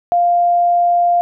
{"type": "tone", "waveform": "sine", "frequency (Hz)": 698.5, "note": "F5", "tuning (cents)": 0, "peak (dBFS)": -10, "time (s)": [0.12, 1.21], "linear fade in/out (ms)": 0, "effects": []}